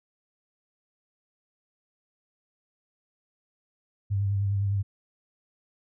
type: tone with vibrato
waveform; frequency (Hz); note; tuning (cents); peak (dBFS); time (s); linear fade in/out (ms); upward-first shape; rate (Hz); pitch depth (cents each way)
sine; 99.7; G2; +30; -23; 4.1-4.83; 20; triangle; 9.8; 39
effects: none